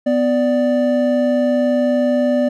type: tone pair together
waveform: triangle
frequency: 249.3 / 587.3 Hz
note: B3 / D5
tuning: +16 / 0 cents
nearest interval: octave + minor third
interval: 1484 cents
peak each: -14 dBFS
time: 0.06-2.49 s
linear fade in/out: 10 ms
effects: none